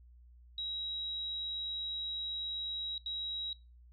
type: tone bursts at uneven times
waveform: sine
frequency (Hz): 3847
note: B7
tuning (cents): -46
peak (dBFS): -35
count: 2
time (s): 0.58-2.98 / 3.06-3.53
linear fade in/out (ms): 2
effects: noise-tail reverb RT60 0.3 s tail -25 dB re dry + added 60 Hz sine -55 dBFS peak until 3.92 s